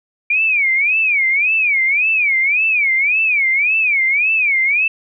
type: tone with vibrato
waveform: sine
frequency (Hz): 2349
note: D7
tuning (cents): 0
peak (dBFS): -12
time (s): 0.3-4.88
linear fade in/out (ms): 5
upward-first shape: sine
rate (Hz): 1.8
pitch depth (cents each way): 210
effects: none